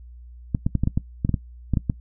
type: clicks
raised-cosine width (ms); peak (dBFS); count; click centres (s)
5; -8; 12; 0.548 / 0.665 / 0.753 / 0.836 / 0.874 / 0.975 / 1.249 / 1.293 / 1.342 / 1.737 / 1.772 / 1.898
effects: noise-tail reverb RT60 0.1 s tail -19 dB re dry + added 60 Hz sine -40 dBFS peak until 2 s